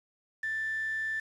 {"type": "tone with quantisation", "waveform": "sine", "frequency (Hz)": 1768, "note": "A6", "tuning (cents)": 8, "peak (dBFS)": -30, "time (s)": [0.43, 1.2], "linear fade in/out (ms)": 5, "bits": 8, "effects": ["low-pass 8000 Hz 12 dB/octave"]}